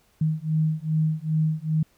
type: beating tone pair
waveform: sine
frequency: 155.56 / 158.06 Hz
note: D#3 / D#3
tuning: 0 / +28 cents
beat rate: 2.5 Hz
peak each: -24 dBFS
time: 0.21-1.83 s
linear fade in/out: 5 ms
effects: pink hiss -63 dBFS RMS until 1.97 s